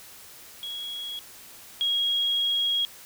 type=tone pair in turn; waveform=sine; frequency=3322 / 3293 Hz; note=G#7 / G#7; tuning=0 / -15 cents; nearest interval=unison; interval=15 cents; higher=first; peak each=-32 / -22 dBFS; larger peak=second; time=0.63-1.19 / 1.81-2.85 s; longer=second; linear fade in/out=0 ms; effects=white hiss -47 dBFS RMS until 3.05 s